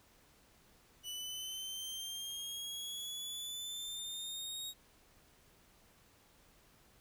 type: exponential sweep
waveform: sawtooth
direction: up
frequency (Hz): 2960 to 3778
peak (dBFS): -38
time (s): 1.03-4.74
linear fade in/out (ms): 50
effects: pink hiss -66 dBFS RMS until 7 s